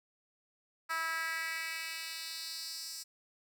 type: tone with high-pass filter sweep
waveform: 10% pulse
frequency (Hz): 325.3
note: E4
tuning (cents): -23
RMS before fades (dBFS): -39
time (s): 0.89-3.04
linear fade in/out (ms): 20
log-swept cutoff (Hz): 1300 to 6100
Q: 2.2
effects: none